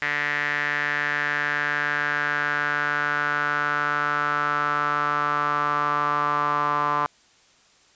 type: tone with band-pass filter sweep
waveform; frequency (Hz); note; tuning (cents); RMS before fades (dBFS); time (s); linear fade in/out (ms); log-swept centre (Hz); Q
sawtooth; 146.83; D3; 0; -24; 0.02-7.06; 0; 1900 to 1100; 5.6
effects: white hiss -57 dBFS RMS until 7.95 s + resampled to 16000 Hz